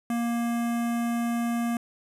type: tone with notch filter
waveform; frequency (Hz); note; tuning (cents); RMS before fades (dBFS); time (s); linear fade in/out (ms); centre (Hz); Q
square; 235; A#3; +14; -27; 0.1-1.77; 2; 4300; 0.92
effects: resampled to 32000 Hz